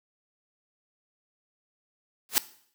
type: noise with exponential growth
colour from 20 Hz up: white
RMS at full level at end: -17 dBFS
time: 2.29-2.38 s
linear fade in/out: 0 ms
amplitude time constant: 18 ms
effects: noise-tail reverb RT60 0.6 s tail -17 dB re dry + high-pass 200 Hz 12 dB/octave